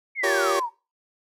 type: exponential sweep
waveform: sine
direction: down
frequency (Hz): 2244 to 886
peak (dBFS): -24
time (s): 0.15-0.7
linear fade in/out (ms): 50
type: chord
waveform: sawtooth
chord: G half-diminished seventh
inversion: third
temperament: just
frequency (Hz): 352.8 / 392 / 470.4 / 564.5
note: F4 / G4 / Bb4 / Db5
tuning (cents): +18 / 0 / +16 / +31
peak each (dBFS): -25 / -22 / -26 / -21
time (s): 0.23-0.6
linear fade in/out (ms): 10
effects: noise-tail reverb RT60 0.3 s tail -22 dB re dry + low-pass 12000 Hz 12 dB/octave